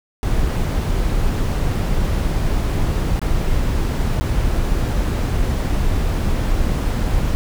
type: noise with dropouts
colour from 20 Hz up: brown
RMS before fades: -18 dBFS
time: 0.23-7.35 s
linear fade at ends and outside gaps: 0 ms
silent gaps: 3.194-3.216 / 4.2-4.21 s
effects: none